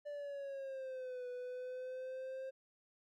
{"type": "exponential two-way sweep", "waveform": "triangle", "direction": "down then up", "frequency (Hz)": [587.3, 493.9, 530], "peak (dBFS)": -40, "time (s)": [0.05, 2.51], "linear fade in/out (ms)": 20, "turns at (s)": 1.28, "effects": []}